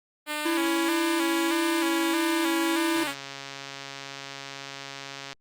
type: tone with vibrato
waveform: 5% pulse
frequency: 289.7 Hz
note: D4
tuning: 24 cents flat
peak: -17 dBFS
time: 0.26-3.15 s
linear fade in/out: 50 ms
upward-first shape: square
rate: 1.6 Hz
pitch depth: 65 cents each way
type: tone with pitch glide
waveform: square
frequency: 332 to 330.1 Hz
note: E4 to E4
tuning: +12 to +2 cents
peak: -25 dBFS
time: 0.45-3.04 s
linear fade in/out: 10 ms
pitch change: -10 cents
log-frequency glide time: 1.72-2.06 s
type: click train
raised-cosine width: 0.2 ms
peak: -20 dBFS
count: 328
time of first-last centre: 2.96-5.33 s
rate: 138 Hz
effects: Opus 32 kbps